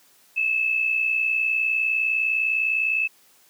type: tone with amplitude modulation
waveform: sine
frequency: 2610 Hz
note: E7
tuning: 18 cents flat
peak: -17 dBFS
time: 0.36-3.08 s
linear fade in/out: 20 ms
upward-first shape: sine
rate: 59.9 Hz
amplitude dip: 60%
effects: white hiss -57 dBFS RMS until 3.49 s + high-pass 150 Hz 12 dB/octave